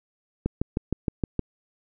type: click train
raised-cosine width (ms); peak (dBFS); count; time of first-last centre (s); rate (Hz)
3; -11; 7; 0.46-1.393; 6.43
effects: none